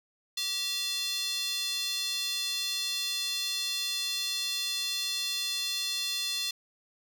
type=tone with high-pass filter; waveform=square; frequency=385.9 Hz; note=G4; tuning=27 cents flat; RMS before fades=-32 dBFS; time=0.37-6.51 s; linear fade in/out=5 ms; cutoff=3800 Hz; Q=3.3; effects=none

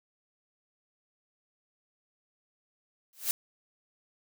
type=noise with exponential growth; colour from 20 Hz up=blue; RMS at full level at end=-24 dBFS; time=3.13-3.31 s; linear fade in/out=0 ms; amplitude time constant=37 ms; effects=none

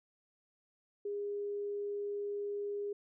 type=tone; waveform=sine; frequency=408 Hz; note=G#4; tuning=31 cents flat; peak=-35 dBFS; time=1.05-2.93 s; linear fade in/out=5 ms; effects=none

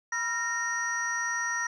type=tone cluster; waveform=sine; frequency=968 / 1369 / 1850 / 5800 Hz; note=B5 / F6 / A#6 / F#8; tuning=-35 / -35 / -14 / -35 cents; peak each=-36 / -34 / -29 / -35 dBFS; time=0.12-1.67 s; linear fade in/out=5 ms; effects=tanh soft clip ceiling -20 dBFS

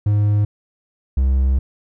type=tone pair in turn; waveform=triangle; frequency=103.83 / 66 Hz; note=G#2 / C2; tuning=0 / +16 cents; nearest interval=minor sixth; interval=784 cents; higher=first; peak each=-11 dBFS; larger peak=neither; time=0.06-0.45 / 1.17-1.59 s; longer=second; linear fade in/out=5 ms; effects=none

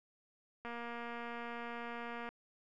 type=click train; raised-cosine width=0.5 ms; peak=-30 dBFS; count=388; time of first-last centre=0.65-2.29 s; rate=236 Hz; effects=none

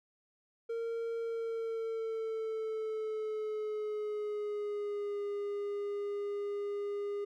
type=tone with pitch glide; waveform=triangle; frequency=460 to 407.5 Hz; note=A#4 to G#4; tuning=-23 to -33 cents; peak=-32 dBFS; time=0.69-7.25 s; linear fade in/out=10 ms; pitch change=-210 cents; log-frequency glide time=1.19-5.22 s; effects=none

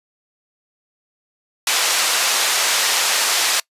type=band-pass noise; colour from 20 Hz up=white; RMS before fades=-18 dBFS; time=1.67-3.6 s; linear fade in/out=2 ms; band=630 to 7100 Hz; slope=12 dB/octave; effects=noise-tail reverb RT60 0.1 s tail -24 dB re dry + resampled to 32000 Hz

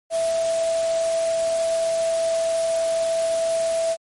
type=tone in noise; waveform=sine; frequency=659.3 Hz; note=E5; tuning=in tune; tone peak=-19 dBFS; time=0.1-3.97 s; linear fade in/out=50 ms; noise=white; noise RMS=-33 dBFS; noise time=0.1-3.97 s; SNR=+11 dB; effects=MP3 48 kbps

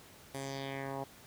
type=tone with low-pass filter sweep; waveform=10% pulse; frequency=136.5 Hz; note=C#3; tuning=26 cents flat; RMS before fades=-40 dBFS; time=0.34-1.04 s; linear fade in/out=5 ms; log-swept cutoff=11000 to 810 Hz; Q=2.4; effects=pink hiss -56 dBFS RMS until 1.26 s + high-pass 60 Hz 12 dB/octave

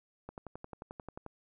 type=click train; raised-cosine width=1 ms; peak=-29 dBFS; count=12; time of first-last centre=0.29-1.263 s; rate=11.3 Hz; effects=none

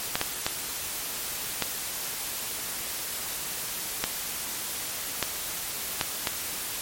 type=clicks; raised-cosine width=0.2 ms; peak=-6 dBFS; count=8; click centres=0.155 / 0.214 / 0.465 / 1.623 / 4.04 / 5.227 / 6.012 / 6.272 s; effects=white hiss -33 dBFS RMS until 6.81 s + MP3 64 kbps

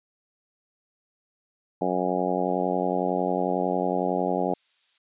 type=harmonic tone; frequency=91 Hz; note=F#2; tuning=28 cents flat; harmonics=2 / 3 / 4 / 5 / 6 / 7 / 8 / 9; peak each=-31 / -31 / -31 / -31 / -31 / -31 / -31 / -31 dBFS; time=1.81-4.54 s; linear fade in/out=5 ms
type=noise; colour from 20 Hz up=violet; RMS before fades=-50 dBFS; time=2.45-4.98 s; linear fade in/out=2 ms
effects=resampled to 8000 Hz

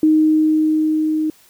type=tone with level ramp; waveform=sine; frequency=311.1 Hz; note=D#4; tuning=in tune; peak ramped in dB=-9 to -16 dBFS; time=0.03-1.3 s; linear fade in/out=2 ms; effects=white hiss -51 dBFS RMS until 1.49 s

